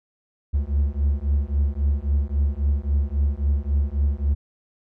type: beating tone pair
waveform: triangle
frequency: 69.3 / 73 Hz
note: C#2 / D2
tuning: 0 / -10 cents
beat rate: 3.7 Hz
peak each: -20 dBFS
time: 0.53-4.35 s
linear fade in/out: 20 ms
effects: none